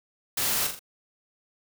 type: noise with echo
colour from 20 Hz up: white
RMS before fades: -27 dBFS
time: 0.37-0.67 s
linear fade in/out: 5 ms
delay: 41 ms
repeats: 3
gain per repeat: -6 dB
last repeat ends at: 0.793 s
effects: none

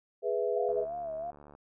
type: chord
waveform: sine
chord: E major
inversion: first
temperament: equal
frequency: 415.3 / 493.9 / 659.3 Hz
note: G#4 / B4 / E5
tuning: 0 / 0 / 0 cents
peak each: -31 / -31 / -34 dBFS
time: 0.22-0.86 s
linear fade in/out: 50 ms
type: tone with vibrato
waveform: sine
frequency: 670 Hz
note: E5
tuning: 28 cents sharp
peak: -34 dBFS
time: 0.56-1.31 s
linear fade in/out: 10 ms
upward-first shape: sine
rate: 3 Hz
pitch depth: 91 cents each way
type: click train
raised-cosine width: 1 ms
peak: -38 dBFS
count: 64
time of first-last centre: 0.69-1.551 s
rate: 73.2 Hz
effects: none

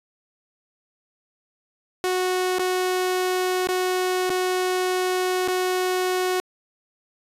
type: tone with dropouts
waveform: sawtooth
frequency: 367.6 Hz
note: F#4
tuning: 11 cents flat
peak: -17 dBFS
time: 2.04-6.4 s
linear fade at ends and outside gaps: 0 ms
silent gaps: 2.585-2.594 / 3.671-3.688 / 4.295-4.302 / 5.477-5.483 s
effects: resampled to 32000 Hz

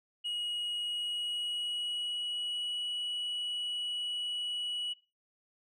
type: tone with pitch glide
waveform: sine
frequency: 2898 to 2933 Hz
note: F#7 to F#7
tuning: -37 to -16 cents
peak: -30 dBFS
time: 0.24-4.94 s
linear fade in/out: 20 ms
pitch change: +21 cents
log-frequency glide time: 0.82-2.87 s
effects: noise-tail reverb RT60 0.3 s tail -20 dB re dry + tanh soft clip ceiling -32 dBFS

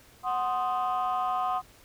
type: chord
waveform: sine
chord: C diminished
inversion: second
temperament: equal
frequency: 740 / 1046.5 / 1244.5 Hz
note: Gb5 / C6 / Eb6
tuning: 0 / 0 / 0 cents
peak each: -27 / -30 / -30 dBFS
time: 0.23-1.62 s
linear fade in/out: 50 ms
effects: tanh soft clip ceiling -21 dBFS + pink hiss -56 dBFS RMS until 1.84 s

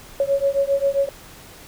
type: beating tone pair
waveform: sine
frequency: 551 / 558.5 Hz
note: C#5 / C#5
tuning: -11 / +13 cents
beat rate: 7.5 Hz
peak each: -20 dBFS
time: 0.2-1.09 s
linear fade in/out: 2 ms
effects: pink hiss -43 dBFS RMS until 1.67 s

